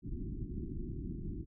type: low-pass noise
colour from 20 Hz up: pink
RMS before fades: -40 dBFS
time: 0.02-1.46 s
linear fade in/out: 50 ms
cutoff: 370 Hz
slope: 96 dB/octave
effects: none